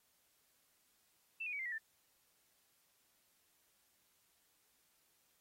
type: tone with pitch steps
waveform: sine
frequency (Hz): 2666 / 2459 / 2268 / 2092 / 1929.2 / 1779.3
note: E7 / D#7 / C#7 / C7 / B6 / A6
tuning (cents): +19 / -21 / +39 / -1 / -41 / +19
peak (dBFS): -39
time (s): 1.4-1.784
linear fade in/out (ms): 10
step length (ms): 64
effects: white hiss -75 dBFS RMS until 5.4 s + AAC 48 kbps